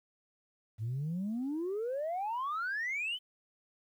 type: exponential sweep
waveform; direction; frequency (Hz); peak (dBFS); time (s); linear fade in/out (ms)
sine; up; 103.83 to 3116; -31; 0.78-3.19; 50
effects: tanh soft clip ceiling -30 dBFS + 11-bit